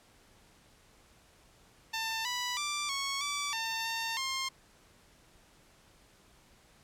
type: tone with pitch steps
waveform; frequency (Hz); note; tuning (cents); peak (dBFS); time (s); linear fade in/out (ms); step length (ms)
10% pulse; 895 / 985 / 1177 / 1104 / 1157 / 902 / 908 / 1063; A5 / B5 / D6 / C#6 / D6 / A5 / A#5 / C6; +29 / -5 / +3 / -7 / -26 / +43 / -46 / +27; -24; 1.93-4.49; 10; 320
effects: pink hiss -62 dBFS RMS until 6.83 s + low-pass 11000 Hz 12 dB/octave